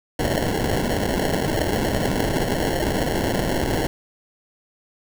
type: noise with sample-and-hold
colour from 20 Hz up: white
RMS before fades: -22 dBFS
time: 0.19-3.87 s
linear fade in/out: 2 ms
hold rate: 1225 Hz
effects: none